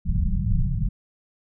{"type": "low-pass noise", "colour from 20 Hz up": "pink", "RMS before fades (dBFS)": -22, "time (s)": [0.05, 0.89], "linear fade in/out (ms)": 10, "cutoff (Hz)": 200, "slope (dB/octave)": 96, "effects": []}